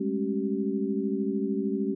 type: tone cluster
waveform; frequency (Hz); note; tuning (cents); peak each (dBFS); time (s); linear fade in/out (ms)
sine; 200.4 / 213.6 / 275.2 / 384.3; G3 / G#3 / C#4 / G4; +38 / +49 / -12 / -34; -31; 0-1.95; 10
effects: none